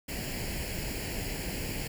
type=noise with comb filter; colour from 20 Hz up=pink; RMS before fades=-35 dBFS; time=0.08-1.88 s; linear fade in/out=10 ms; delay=0.41 ms; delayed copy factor=+0.75; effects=none